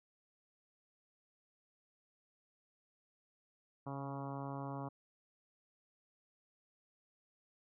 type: harmonic tone with a mistuned harmonic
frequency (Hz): 138.59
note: C#3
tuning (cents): 0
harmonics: 1 / 2 / 3 / 4 / 5 / 6 / 7 / 8 / 9 / 10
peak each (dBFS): -44 / -46 / -53 / -51 / -51 / -51 / -51 / -52 / -58 / -62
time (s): 3.86-4.89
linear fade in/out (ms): 10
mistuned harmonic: 1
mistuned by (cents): -21
effects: none